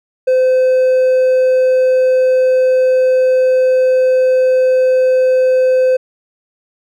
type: tone with hard clipping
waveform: triangle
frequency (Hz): 514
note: C5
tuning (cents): -31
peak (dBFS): -9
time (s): 0.27-5.97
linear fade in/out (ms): 10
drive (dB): 5
effects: none